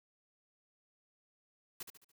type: noise with echo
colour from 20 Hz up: white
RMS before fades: -43 dBFS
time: 1.8-1.83 s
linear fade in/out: 5 ms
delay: 72 ms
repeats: 4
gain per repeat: -7 dB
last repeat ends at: 2.118 s
effects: none